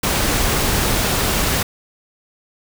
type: noise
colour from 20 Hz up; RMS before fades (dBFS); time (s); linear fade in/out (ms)
pink; -18; 0.03-1.63; 5
effects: none